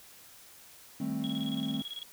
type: chord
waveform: triangle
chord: A half-diminished seventh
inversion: second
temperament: equal with one note detuned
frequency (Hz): 155.56 / 196 / 220 / 263.9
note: Eb3 / G3 / A3 / C4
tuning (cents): 0 / 0 / 0 / +15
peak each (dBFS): -37 / -37 / -33 / -32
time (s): 1-1.82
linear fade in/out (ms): 5
type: tone with tremolo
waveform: sine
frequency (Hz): 3322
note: G#7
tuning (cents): 0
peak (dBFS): -36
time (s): 1.24-2.03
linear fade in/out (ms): 0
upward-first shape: square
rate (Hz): 18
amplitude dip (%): 75
effects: tanh soft clip ceiling -20 dBFS + white hiss -54 dBFS RMS until 2.12 s